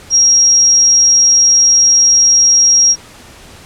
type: tone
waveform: sine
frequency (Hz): 5620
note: F8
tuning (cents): +10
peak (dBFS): -5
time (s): 0.1-2.96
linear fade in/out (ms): 50
effects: pink hiss -37 dBFS RMS until 3.65 s + low-pass 10000 Hz 12 dB/octave